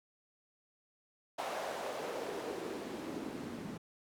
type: noise with band-pass filter sweep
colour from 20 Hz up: white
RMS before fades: -41 dBFS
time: 1.38-3.78 s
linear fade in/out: 10 ms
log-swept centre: 710 to 210 Hz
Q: 2.2
effects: none